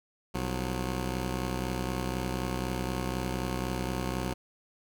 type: tone pair together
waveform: 10% pulse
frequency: 64 / 181.02 Hz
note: C2 / F#3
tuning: -38 / -38 cents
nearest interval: octave + tritone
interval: 1800 cents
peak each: -23 / -28 dBFS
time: 0.34-4.34 s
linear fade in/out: 10 ms
effects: none